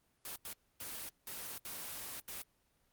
white noise bursts at uneven times, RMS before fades -44 dBFS, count 6, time 0.25-0.36 / 0.45-0.53 / 0.8-1.09 / 1.27-1.58 / 1.65-2.2 / 2.28-2.42 s, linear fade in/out 2 ms, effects pink hiss -75 dBFS RMS until 2.92 s + Opus 24 kbps

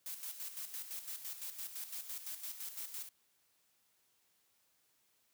blue noise with tremolo, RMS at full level -43 dBFS, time 0.06-3.09 s, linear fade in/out 2 ms, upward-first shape square, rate 5.9 Hz, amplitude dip 60%, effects white hiss -75 dBFS RMS until 5.33 s + high-pass 60 Hz 12 dB/octave

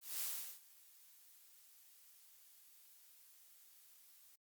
blue noise with ADSR envelope, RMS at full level -40 dBFS, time 0.01-4.36 s, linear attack 200 ms, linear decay 380 ms, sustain -24 dB, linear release 9 ms, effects Opus 48 kbps

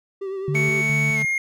triangle tone with vibrato, 386.5 Hz, G4, 24 cents flat, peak -24 dBFS, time 0.21-0.82 s, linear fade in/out 10 ms, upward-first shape triangle, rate 9.6 Hz, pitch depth 46 cents each way
sine tone with tremolo, 146.2 Hz, D3, 7 cents flat, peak -21 dBFS, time 0.48-1.25 s, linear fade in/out 2 ms, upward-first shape square, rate 2.4 Hz, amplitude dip 45%
sawtooth tone, 220 Hz, A3, in tune, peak -25 dBFS, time 0.54-1.23 s, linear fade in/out 10 ms
triangle tone with pitch glide, 2231 to 2134 Hz, C#7 to C7, +11 to +34 cents, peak -18 dBFS, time 0.55-1.38 s, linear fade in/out 2 ms, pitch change -77 cents, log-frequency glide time 1.14-1.19 s
effects none

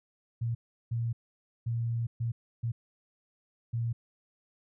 sine tone bursts at uneven times, 116.54 Hz, A#2, in tune, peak -28 dBFS, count 6, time 0.41-0.55 / 0.91-1.13 / 1.66-2.07 / 2.2-2.32 / 2.63-2.72 / 3.73-3.93 s, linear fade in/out 10 ms, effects none

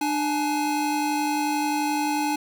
square tone pair together, 298.8 / 845 Hz, D4 / G#5, +30 / +30 cents, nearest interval octave + tritone, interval 1800 cents, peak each -26 dBFS, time 0.01-2.36 s, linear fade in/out 5 ms, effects none

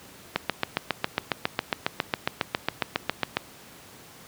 click train, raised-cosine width 0.3 ms, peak -6 dBFS, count 23, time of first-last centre 0.36-3.37 s, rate 7.31 Hz, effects pink hiss -48 dBFS RMS until 4.27 s + high-pass 100 Hz 12 dB/octave

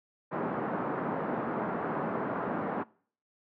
pink band-pass noise, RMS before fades -33 dBFS, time 0.31-2.84 s, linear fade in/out 20 ms, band 170 to 1400 Hz, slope 24 dB/octave, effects noise-tail reverb RT60 0.5 s tail -23 dB re dry

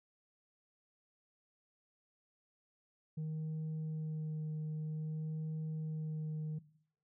sine tone with vibrato, 155.8 Hz, D#3, 3 cents sharp, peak -34 dBFS, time 3.17-6.59 s, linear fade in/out 10 ms, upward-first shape sine, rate 0.52 Hz, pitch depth 14 cents each way, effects noise-tail reverb RT60 0.6 s tail -19 dB re dry + tanh soft clip ceiling -36 dBFS

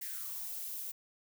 violet noise with high-pass filter sweep, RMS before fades -41 dBFS, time 0.01-0.92 s, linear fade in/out 10 ms, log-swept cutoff 1900 to 320 Hz, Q 7.5, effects none

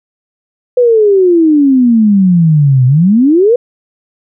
sine exponential two-way sweep, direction down then up, 504 to 124.1 to 504 Hz, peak -4 dBFS, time 0.77-3.56 s, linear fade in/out 5 ms, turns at 2.86 s, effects none

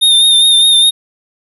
square tone with vibrato, 3652 Hz, A#7, 36 cents flat, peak -6 dBFS, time 0.01-0.91 s, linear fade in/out 20 ms, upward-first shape sine, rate 4.9 Hz, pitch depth 36 cents each way, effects none

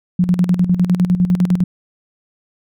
sine tone with tremolo, 179.2 Hz, F3, 45 cents sharp, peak -9 dBFS, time 0.19-1.64 s, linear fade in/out 5 ms, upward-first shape square, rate 9.9 Hz, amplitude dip 70%, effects none

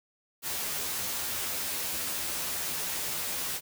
white noise with comb filter, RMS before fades -33 dBFS, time 0.42-3.61 s, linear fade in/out 50 ms, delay 12 ms, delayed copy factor +0.6, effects none

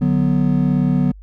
triangle chord, B minor, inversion first, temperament equal with one note detuned, 148.11 / 185 / 246.9 Hz, D3 / F#3 / B3, +15 / 0 / 0 cents, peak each -16 dBFS, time 0.01-1.12 s, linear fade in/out 10 ms, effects added 49 Hz sine -36 dBFS peak until 1.22 s

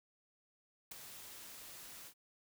white noise with ADSR envelope, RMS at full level -44 dBFS, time 0.91-2.14 s, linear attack 7 ms, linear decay 12 ms, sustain -8 dB, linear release 77 ms, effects none

